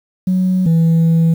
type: tone pair in turn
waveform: sine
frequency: 185 / 164.55 Hz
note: F#3 / E3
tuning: 0 / -3 cents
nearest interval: major second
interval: 203 cents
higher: first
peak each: -10 / -6 dBFS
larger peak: second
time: 0.27-0.66 / 0.66-1.34 s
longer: second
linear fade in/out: 5 ms
effects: tanh soft clip ceiling -8 dBFS + 7-bit

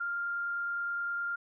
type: tone with frequency modulation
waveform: sine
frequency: 1398 Hz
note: F6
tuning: 1 cent sharp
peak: -31 dBFS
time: 0-1.36 s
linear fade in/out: 10 ms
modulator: 29.7 Hz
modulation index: 0.27
effects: none

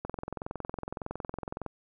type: click train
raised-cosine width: 1 ms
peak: -21 dBFS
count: 36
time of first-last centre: 0.05-1.663 s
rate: 21.7 Hz
effects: none

